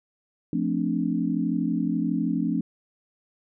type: chord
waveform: sine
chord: D minor seventh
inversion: first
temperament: equal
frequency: 174.61 / 220 / 261.6 / 293.7 Hz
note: F3 / A3 / C4 / D4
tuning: 0 / 0 / 0 / 0 cents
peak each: -28 dBFS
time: 0.53-2.61 s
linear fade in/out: 2 ms
effects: none